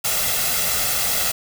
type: noise with comb filter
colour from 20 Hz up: white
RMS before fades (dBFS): -21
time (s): 0.04-1.32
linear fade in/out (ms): 10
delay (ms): 1.5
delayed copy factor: +0.6
effects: none